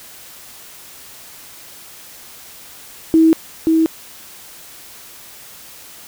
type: tone with echo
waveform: sine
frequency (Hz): 322.4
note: E4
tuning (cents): -38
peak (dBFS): -7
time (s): 3.14-3.33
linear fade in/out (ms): 0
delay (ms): 530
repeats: 1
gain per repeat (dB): -3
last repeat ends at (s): 3.86
effects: white hiss -39 dBFS RMS until 6.07 s